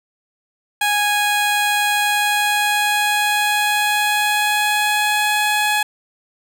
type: tone with pitch glide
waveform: 15% pulse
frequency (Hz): 828 to 841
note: G#5 to G#5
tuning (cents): -5 to +22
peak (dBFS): -9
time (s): 0.81-5.83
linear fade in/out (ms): 5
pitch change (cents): +27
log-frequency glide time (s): 1.93-5.33
effects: none